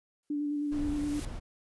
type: noise with exponential growth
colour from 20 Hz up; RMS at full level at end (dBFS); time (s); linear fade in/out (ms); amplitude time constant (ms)
white; -43; 0.23-1.25; 1; 220
type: tone with vibrato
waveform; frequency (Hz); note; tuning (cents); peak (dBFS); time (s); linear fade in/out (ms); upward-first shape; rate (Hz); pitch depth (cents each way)
sine; 292.6; D4; -6; -29; 0.3-1.2; 5; square; 9.6; 16
type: noise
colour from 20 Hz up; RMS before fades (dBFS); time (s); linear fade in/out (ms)
brown; -38; 0.71-1.4; 20
effects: resampled to 24000 Hz